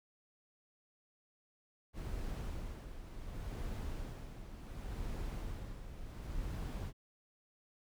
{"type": "noise with tremolo", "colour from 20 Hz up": "brown", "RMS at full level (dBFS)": -40, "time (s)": [1.93, 6.93], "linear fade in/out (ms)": 50, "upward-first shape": "sine", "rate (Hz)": 0.69, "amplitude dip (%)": 60, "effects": []}